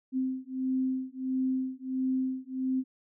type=beating tone pair; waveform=sine; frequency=259.5 / 261 Hz; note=C4 / C4; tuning=-14 / -4 cents; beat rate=1.5 Hz; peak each=-31 dBFS; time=0.12-2.84 s; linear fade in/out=50 ms; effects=none

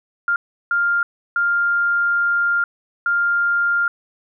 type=tone bursts at uneven times; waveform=sine; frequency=1400 Hz; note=F6; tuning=4 cents sharp; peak=-15 dBFS; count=4; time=0.28-0.36 / 0.71-1.03 / 1.36-2.64 / 3.06-3.88 s; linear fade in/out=2 ms; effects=none

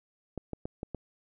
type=clicks; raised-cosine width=2 ms; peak=-22 dBFS; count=5; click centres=0.377 / 0.533 / 0.655 / 0.831 / 0.947 s; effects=none

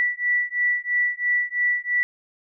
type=beating tone pair; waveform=sine; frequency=1957 / 1960 Hz; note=B6 / B6; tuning=-16 / -14 cents; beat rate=3 Hz; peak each=-23 dBFS; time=0-2.03 s; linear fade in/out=0 ms; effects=none

